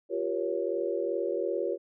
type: chord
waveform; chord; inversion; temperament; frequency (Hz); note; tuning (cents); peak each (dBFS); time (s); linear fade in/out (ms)
sine; G half-diminished seventh; third; equal with one note detuned; 349.2 / 392 / 476.5 / 554.4; F4 / G4 / Bb4 / Db5; 0 / 0 / +38 / 0; -33; 0.09-1.78; 50
effects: none